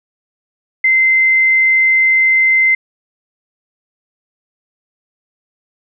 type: tone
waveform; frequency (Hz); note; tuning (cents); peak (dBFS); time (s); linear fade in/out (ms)
sine; 2073; C7; -17; -8; 0.84-2.75; 5
effects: none